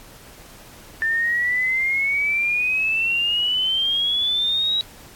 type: exponential sweep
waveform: sine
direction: up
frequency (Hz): 1780 to 3875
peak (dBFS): -18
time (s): 1.02-4.81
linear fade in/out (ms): 0
effects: pink hiss -45 dBFS RMS until 5.15 s + AAC 64 kbps